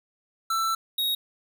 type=tone pair in turn; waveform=square; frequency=1333 / 3770 Hz; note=E6 / A#7; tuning=+19 / +19 cents; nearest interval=octave + tritone; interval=1800 cents; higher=second; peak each=-24 dBFS; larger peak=neither; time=0.5-0.75 / 0.98-1.15 s; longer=first; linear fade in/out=5 ms; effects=none